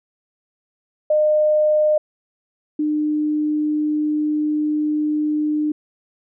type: tone pair in turn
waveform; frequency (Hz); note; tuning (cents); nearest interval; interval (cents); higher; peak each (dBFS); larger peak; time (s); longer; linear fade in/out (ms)
sine; 609 / 302.1; D#5 / D4; -37 / +49; octave; 1214; first; -13 / -17; first; 1.1-1.98 / 2.79-5.72; second; 5
effects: none